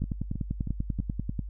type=two click trains; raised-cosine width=5 ms; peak=-20 / -17 dBFS; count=4 / 15; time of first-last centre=0.04-0.989 / 0.02-1.393 s; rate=3.16 / 10.2 Hz; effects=noise-tail reverb RT60 0.1 s tail -25 dB re dry + added 50 Hz sine -35 dBFS peak until 1.49 s